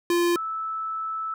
square / sine tone pair in turn, 346.4 / 1311.1 Hz, F4 / E6, -14 / -10 cents, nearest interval octave + major seventh, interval 2304 cents, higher second, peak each -20 / -27 dBFS, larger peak first, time 0.1-0.36 / 0.36-1.34 s, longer second, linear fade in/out 2 ms, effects none

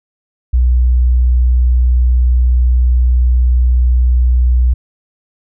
sine tone, 61.6 Hz, B1, 4 cents flat, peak -7 dBFS, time 0.53-4.74 s, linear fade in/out 10 ms, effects none

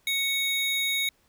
square tone pair together, 2217 / 3760 Hz, C#7 / A#7, 0 / +14 cents, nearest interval major sixth, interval 914 cents, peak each -28 dBFS, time 0.07-1.09 s, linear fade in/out 2 ms, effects pink hiss -66 dBFS RMS until 1.28 s

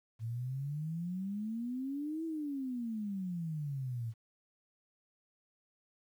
sine exponential two-way sweep, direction up then down, 110 to 329.6 to 110 Hz, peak -35 dBFS, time 0.19-4.14 s, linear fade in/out 50 ms, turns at 2.25 s, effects 11-bit

